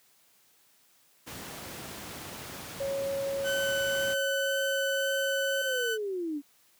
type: noise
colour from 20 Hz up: pink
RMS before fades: -41 dBFS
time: 1.26-4.15 s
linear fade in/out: 20 ms
type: tone with pitch glide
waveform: sine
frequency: 551 to 547.2 Hz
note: C#5 to C#5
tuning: -11 to -23 cents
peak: -29 dBFS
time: 2.8-5.62 s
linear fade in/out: 5 ms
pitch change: -12 cents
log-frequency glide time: 3.87-4.8 s
type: tone with vibrato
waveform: 30% pulse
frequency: 1513 Hz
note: F#6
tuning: 38 cents sharp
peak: -27 dBFS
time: 3.43-5.98 s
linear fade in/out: 50 ms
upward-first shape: sine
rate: 1.9 Hz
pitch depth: 9 cents each way
type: linear sweep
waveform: sine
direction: down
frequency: 554.4 to 277.2 Hz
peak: -30 dBFS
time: 5.62-6.42 s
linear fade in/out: 50 ms
effects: white hiss -64 dBFS RMS until 6.79 s + high-pass 100 Hz 12 dB/octave